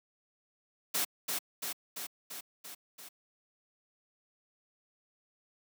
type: noise with echo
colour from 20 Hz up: white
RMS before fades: -31 dBFS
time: 0.94-1.05 s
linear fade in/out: 10 ms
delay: 340 ms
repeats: 6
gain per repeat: -3 dB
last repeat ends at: 3.09 s
effects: high-pass 200 Hz 12 dB/octave